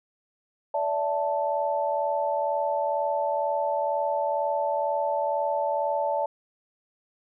sine chord, D suspended second, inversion none, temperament equal with one note detuned, 577.2 / 659.3 / 880 Hz, D5 / E5 / A5, -30 / 0 / 0 cents, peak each -27 / -30 / -27 dBFS, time 0.74-6.26 s, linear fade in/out 5 ms, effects none

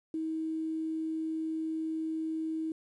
sine tone with quantisation, 319 Hz, D#4, 43 cents sharp, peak -31 dBFS, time 0.14-2.72 s, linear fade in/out 2 ms, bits 10, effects resampled to 24000 Hz

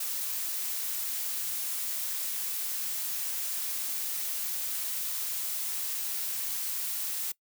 blue noise, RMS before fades -33 dBFS, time 0-7.32 s, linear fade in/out 5 ms, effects noise-tail reverb RT60 0.1 s tail -22 dB re dry

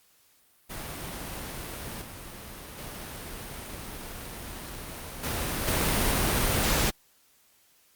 pink noise with level steps, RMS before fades -37 / -42 / -39 / -30 / -25 dBFS, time 0.69-6.91 s, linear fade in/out 20 ms, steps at 2.01 / 2.78 / 5.23 / 5.67 s, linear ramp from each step 10 ms, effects white hiss -63 dBFS RMS until 7.95 s + Opus 48 kbps

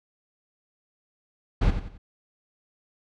brown noise with echo, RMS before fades -19 dBFS, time 1.61-1.71 s, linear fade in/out 10 ms, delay 90 ms, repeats 3, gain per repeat -9 dB, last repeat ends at 1.98 s, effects low-pass 4000 Hz 12 dB/octave

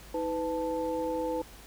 sine tone cluster, 319.3 / 501 / 880 Hz, D#4 / B4 / A5, +45 / +25 / 0 cents, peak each -34 / -31 / -36 dBFS, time 0.14-1.42 s, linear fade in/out 5 ms, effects added 50 Hz sine -51 dBFS peak until 1.66 s + pink hiss -51 dBFS RMS until 1.66 s

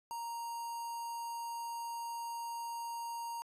square tone with notch filter, 933 Hz, A#5, 1 cent sharp, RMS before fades -41 dBFS, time 0.11-3.42 s, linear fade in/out 0 ms, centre 3200 Hz, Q 1.2, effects resampled to 32000 Hz

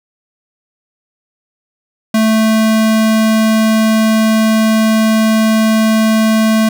square tone, 220 Hz, A3, in tune, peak -9 dBFS, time 2.14-6.69 s, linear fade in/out 5 ms, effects none

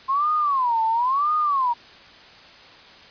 sine tone with vibrato, 1046.5 Hz, C6, in tune, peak -18 dBFS, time 0.08-1.74 s, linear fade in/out 20 ms, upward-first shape sine, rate 0.98 Hz, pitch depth 280 cents each way, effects white hiss -46 dBFS RMS until 3.1 s + resampled to 11025 Hz

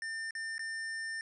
square tone with dropouts, 1800 Hz, A6, 39 cents sharp, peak -37 dBFS, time 0.02-1.21 s, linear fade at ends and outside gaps 1 ms, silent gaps 0.308-0.351 / 0.581-0.593 s, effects resampled to 24000 Hz

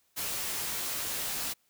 white noise with comb filter, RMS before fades -34 dBFS, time 0.16-1.54 s, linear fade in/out 20 ms, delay 16 ms, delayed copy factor -0.5, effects white hiss -71 dBFS RMS until 1.69 s

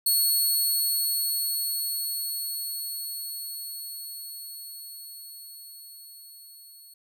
5% pulse tone with level ramp, 4352 Hz, C#8, 33 cents flat, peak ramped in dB -13 to -41 dBFS, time 0.06-6.94 s, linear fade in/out 5 ms, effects none

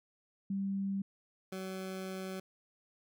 sine / 20% pulse tone pair in turn, 196 / 188.74 Hz, G3 / F#3, 0 / +35 cents, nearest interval minor second, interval 65 cents, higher first, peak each -32 / -34 dBFS, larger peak first, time 0.5-1.02 / 1.52-2.4 s, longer second, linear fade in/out 5 ms, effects none

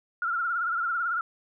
sine tone with vibrato, 1383 Hz, F6, 17 cents flat, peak -25 dBFS, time 0.22-1.21 s, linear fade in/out 2 ms, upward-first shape triangle, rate 18 Hz, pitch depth 96 cents each way, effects none

